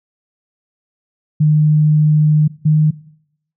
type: tone pair in turn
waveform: sine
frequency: 152.3 / 153.8 Hz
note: D#3 / D#3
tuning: -37 / -20 cents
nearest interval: unison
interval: 17 cents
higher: second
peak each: -8 dBFS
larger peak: neither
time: 1.4-2.48 / 2.65-2.91 s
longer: first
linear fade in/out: 10 ms
effects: noise-tail reverb RT60 0.7 s tail -20 dB re dry